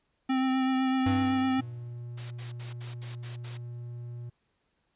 square tone with vibrato, 261.6 Hz, C4, in tune, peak -25 dBFS, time 0.29-1.61 s, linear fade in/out 10 ms, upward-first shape triangle, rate 7.9 Hz, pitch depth 19 cents each way
square tone with exponential decay, 98.7 Hz, G2, 12 cents sharp, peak -27 dBFS, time 1.06-2.03 s, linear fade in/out 5 ms, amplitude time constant 210 ms
triangle tone, 120 Hz, B2, 49 cents flat, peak -35 dBFS, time 1.58-4.3 s, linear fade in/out 10 ms
white noise bursts, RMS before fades -44 dBFS, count 7, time 2.17-3.576 s, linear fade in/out 10 ms, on 140 ms, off 71 ms
effects pink hiss -75 dBFS RMS until 4.95 s + resampled to 8000 Hz

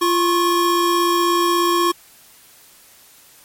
square tone pair together, 345.5 / 1093 Hz, F4 / C#6, -19 / -25 cents, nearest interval octave + minor sixth, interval 1994 cents, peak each -18 dBFS, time 0.01-1.92 s, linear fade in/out 10 ms, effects white hiss -48 dBFS RMS until 3.44 s + MP3 64 kbps

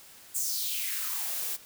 blue noise with high-pass filter sweep, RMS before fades -32 dBFS, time 0.34-1.57 s, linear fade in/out 20 ms, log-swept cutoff 8100 to 330 Hz, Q 3.3, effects white hiss -52 dBFS RMS until 1.65 s

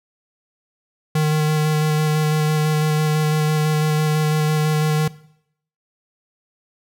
square tone with vibrato, 153.6 Hz, D#3, 22 cents flat, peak -16 dBFS, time 1.15-5.08 s, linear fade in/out 5 ms, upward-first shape square, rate 6 Hz, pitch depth 11 cents each way, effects noise-tail reverb RT60 0.7 s tail -19 dB re dry

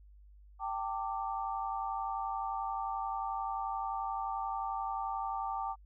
sine chord, G suspended second, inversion none, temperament equal with one note detuned, 784 / 895.4 / 1174.7 Hz, G5 / A5 / D6, 0 / +30 / 0 cents, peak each -37 / -38 / -39 dBFS, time 0.59-5.76 s, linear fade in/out 50 ms, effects added 50 Hz sine -54 dBFS peak until 5.85 s

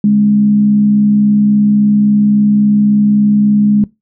sine tone with frequency modulation, 207.7 Hz, G#3, in tune, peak -6 dBFS, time 0.04-3.84 s, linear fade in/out 2 ms, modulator 63.6 Hz, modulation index 0.29, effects noise-tail reverb RT60 0.2 s tail -21 dB re dry

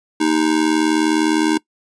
square tone with amplitude modulation, 311.1 Hz, D#4, in tune, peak -11 dBFS, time 0.2-1.58 s, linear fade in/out 10 ms, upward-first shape sine, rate 79.8 Hz, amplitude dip 80%, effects noise-tail reverb RT60 0.1 s tail -22 dB re dry + resampled to 22050 Hz

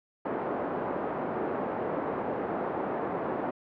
pink band-pass noise, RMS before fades -32 dBFS, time 0.25-3.51 s, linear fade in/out 5 ms, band 320 to 910 Hz, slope 12 dB/octave, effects low-pass 2000 Hz 12 dB/octave

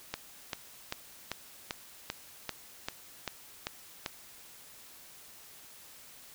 click train, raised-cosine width 0.2 ms, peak -16 dBFS, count 11, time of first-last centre 0.14-4.062 s, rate 2.55 Hz, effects white hiss -53 dBFS RMS until 6.34 s

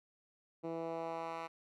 10% pulse tone with band-pass filter sweep, 164.81 Hz, E3, in tune, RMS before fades -41 dBFS, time 0.63-1.48 s, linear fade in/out 20 ms, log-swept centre 360 to 1400 Hz, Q 1.2, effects none

